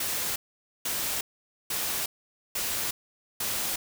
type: noise bursts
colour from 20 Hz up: white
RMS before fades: -30 dBFS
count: 5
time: 0-3.76 s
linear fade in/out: 5 ms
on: 360 ms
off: 490 ms
effects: none